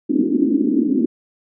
pink band-pass noise, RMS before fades -17 dBFS, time 0.09-1.06 s, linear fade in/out 10 ms, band 240 to 330 Hz, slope 48 dB/octave, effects none

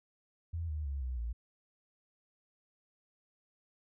sine tone with pitch steps, 83.5 / 76.13 / 69.41 / 63.28 / 57.69 Hz, E2 / D#2 / C#2 / B1 / A#1, +23 / -37 / +3 / +43 / -17 cents, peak -34 dBFS, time 0.53-1.33 s, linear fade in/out 10 ms, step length 160 ms, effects none

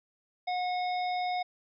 harmonic tone with a mistuned harmonic, 725 Hz, F#5, 35 cents flat, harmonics 1 / 3 / 5 / 7, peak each -29 / -39 / -43 / -46 dBFS, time 0.47-1.43 s, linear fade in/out 10 ms, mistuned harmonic 5, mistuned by +30 cents, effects none

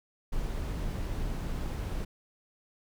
brown noise, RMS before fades -33 dBFS, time 0.32-2.05 s, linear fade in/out 10 ms, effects none

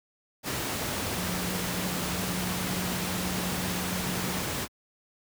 sine tone in noise, 181.5 Hz, F#3, 33 cents flat, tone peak -33 dBFS, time 1.14-4.44 s, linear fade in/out 50 ms, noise pink, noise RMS -31 dBFS, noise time 0.43-4.68 s, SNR -5 dB, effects high-pass 80 Hz 12 dB/octave

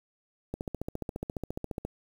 click train, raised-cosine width 2 ms, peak -20 dBFS, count 20, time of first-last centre 0.54-1.85 s, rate 14.5 Hz, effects 8-bit

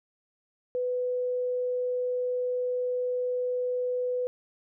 sine tone, 497.9 Hz, B4, 14 cents sharp, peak -26 dBFS, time 0.75-4.27 s, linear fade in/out 0 ms, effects none

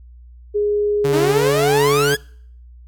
sine tone with pitch glide, 414.3 to 429.2 Hz, G#4 to A4, -4 to -43 cents, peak -15 dBFS, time 0.54-2.16 s, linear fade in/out 20 ms, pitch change +61 cents, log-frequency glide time 1.24-1.63 s
sawtooth tone, 143.6 Hz, D3, 39 cents flat, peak -16 dBFS, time 1.04-2.15 s, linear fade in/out 10 ms
sawtooth exponential sweep, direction up, 289.7 to 1717 Hz, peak -15 dBFS, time 1.12-2.17 s, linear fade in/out 20 ms
effects noise-tail reverb RT60 0.6 s tail -25 dB re dry + added 60 Hz sine -39 dBFS peak until 2.87 s

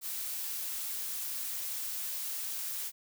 blue noise, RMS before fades -37 dBFS, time 0.01-2.92 s, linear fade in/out 50 ms, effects none

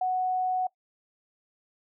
sine tone, 740 Hz, F#5, in tune, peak -24 dBFS, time 0.01-0.67 s, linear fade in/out 5 ms, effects noise-tail reverb RT60 0.1 s tail -21 dB re dry

